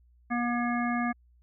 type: harmonic tone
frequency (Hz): 240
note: B3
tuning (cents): -49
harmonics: 1 / 3 / 5 / 7 / 9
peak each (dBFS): -28 / -33 / -35 / -36 / -38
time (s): 0.3-1.13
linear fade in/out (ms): 20
effects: added 60 Hz sine -58 dBFS peak until 1.42 s